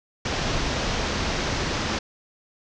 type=low-pass noise; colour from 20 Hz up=pink; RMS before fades=-26 dBFS; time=0.25-1.99 s; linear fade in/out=5 ms; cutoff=6400 Hz; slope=48 dB/octave; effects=none